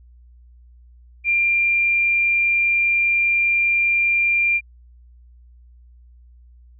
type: tone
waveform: sine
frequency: 2385 Hz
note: D7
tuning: 26 cents sharp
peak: -15 dBFS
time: 1.24-4.61 s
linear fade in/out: 50 ms
effects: added 60 Hz sine -45 dBFS peak until 6.79 s